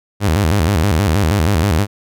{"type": "tone with vibrato", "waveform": "sawtooth", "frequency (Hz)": 89.7, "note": "F2", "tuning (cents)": 47, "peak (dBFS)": -8, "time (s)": [0.2, 1.87], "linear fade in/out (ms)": 50, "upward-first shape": "square", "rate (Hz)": 6.3, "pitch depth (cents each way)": 220, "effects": []}